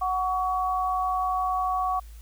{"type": "tone pair together", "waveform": "sine", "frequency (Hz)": [740, 1126.4], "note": ["F#5", "C#6"], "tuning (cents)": [0, 27], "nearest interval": "perfect fifth", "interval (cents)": 727, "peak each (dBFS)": -26, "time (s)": [0.01, 2], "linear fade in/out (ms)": 10, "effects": ["added 55 Hz sine -41 dBFS peak until 2.21 s", "white hiss -57 dBFS RMS until 2.21 s"]}